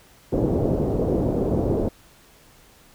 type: low-pass noise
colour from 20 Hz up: white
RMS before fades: -22 dBFS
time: 0.32-1.89 s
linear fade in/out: 10 ms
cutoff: 500 Hz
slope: 24 dB/octave
effects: pink hiss -53 dBFS RMS until 2.94 s